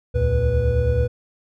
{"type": "tone cluster", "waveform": "triangle", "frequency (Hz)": [69.2, 78.5, 115.3, 490.5], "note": ["C#2", "D#2", "A#2", "B4"], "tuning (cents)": [-2, 16, -19, -12], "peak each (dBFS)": -20, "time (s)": [0.14, 1.08], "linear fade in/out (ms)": 20, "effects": []}